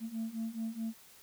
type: beating tone pair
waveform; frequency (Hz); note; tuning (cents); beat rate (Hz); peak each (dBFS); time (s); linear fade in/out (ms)
sine; 222.1 / 226.8; A3 / A#3; +16 / -47; 4.7; -38 / -36; 0-0.94; 50
effects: tanh soft clip ceiling -31 dBFS + white hiss -58 dBFS RMS until 1.22 s